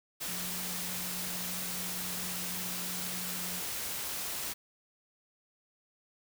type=tone in noise; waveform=sine; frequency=180 Hz; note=F#3; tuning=47 cents flat; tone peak=-44 dBFS; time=0.27-3.61 s; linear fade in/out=20 ms; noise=white; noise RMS=-37 dBFS; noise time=0.2-4.54 s; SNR=-10 dB; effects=none